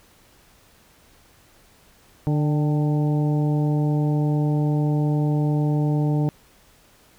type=harmonic tone with a mistuned harmonic; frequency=148.7 Hz; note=D3; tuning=22 cents sharp; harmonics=1 / 2 / 3 / 4 / 5 / 6; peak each=-19 / -25 / -32 / -35 / -36 / -40 dBFS; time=2.27-6.29 s; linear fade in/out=0 ms; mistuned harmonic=5; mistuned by=+60 cents; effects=pink hiss -55 dBFS RMS until 7.18 s